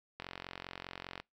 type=click train; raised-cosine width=0.3 ms; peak=-25 dBFS; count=46; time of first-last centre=0.2-1.2 s; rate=45 Hz; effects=noise-tail reverb RT60 0.2 s tail -26 dB re dry